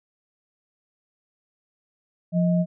sine tone pair together, 174.73 / 627 Hz, F3 / D#5, +1 / +13 cents, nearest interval octave + minor seventh, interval 2212 cents, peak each -18 / -27 dBFS, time 2.32-2.66 s, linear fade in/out 50 ms, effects none

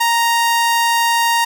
sawtooth tone, 932 Hz, A#5, 1 cent flat, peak -9 dBFS, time 0-1.45 s, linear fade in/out 10 ms, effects none

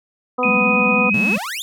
harmonic tone, 249.7 Hz, B3, 19 cents sharp, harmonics 1 / 2 / 3 / 4 / 5, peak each -25 / -21 / -26 / -25 / -23 dBFS, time 0.38-1.1 s, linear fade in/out 10 ms
sine tone with pitch glide, 2489 to 2568 Hz, D#7 to E7, 0 to -46 cents, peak -16 dBFS, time 0.43-1.36 s, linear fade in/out 2 ms, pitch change +54 cents, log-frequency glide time 1.09-1.15 s
sine tone with vibrato, 207.7 Hz, G#3, in tune, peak -19 dBFS, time 0.45-1.38 s, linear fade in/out 5 ms, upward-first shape square, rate 16 Hz, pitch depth 110 cents each way
sawtooth exponential sweep, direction up, 108 to 3729 Hz, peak -21 dBFS, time 1.14-1.62 s, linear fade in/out 0 ms
effects none

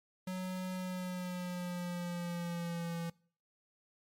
square tone with pitch glide, 184.8 to 168.49 Hz, F#3 to E3, -2 to +38 cents, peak -37 dBFS, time 0.27-3.1 s, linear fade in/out 5 ms, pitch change -160 cents, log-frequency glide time 0.74-2.98 s, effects noise-tail reverb RT60 0.5 s tail -24 dB re dry + MP3 64 kbps

